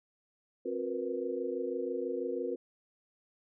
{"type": "tone cluster", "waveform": "sine", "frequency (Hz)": [266.2, 360.6, 471.2, 497.3], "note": ["C4", "F#4", "A#4", "B4"], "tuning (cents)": [30, -45, 19, 12], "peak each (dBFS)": [-40, -37, -36, -39], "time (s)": [0.65, 2.56], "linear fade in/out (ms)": 10, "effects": []}